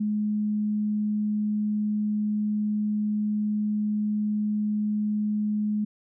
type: tone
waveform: sine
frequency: 210.6 Hz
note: G#3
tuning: 24 cents sharp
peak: -23 dBFS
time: 0-5.85 s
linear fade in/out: 10 ms
effects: none